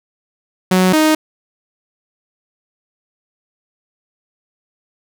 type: tone pair in turn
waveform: sawtooth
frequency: 185 / 311.1 Hz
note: F#3 / D#4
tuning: 0 / 0 cents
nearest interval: major sixth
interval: 900 cents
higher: second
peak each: -6 dBFS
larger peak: neither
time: 0.71-0.93 / 0.93-1.15 s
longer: neither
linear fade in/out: 5 ms
effects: none